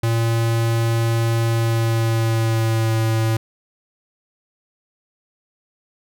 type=tone with pitch glide; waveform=square; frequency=114.9 to 112.02 Hz; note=A#2 to A2; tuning=-25 to +32 cents; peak=-17 dBFS; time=0.03-3.37 s; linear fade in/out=5 ms; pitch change=-43 cents; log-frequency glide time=1.49-3.02 s; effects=none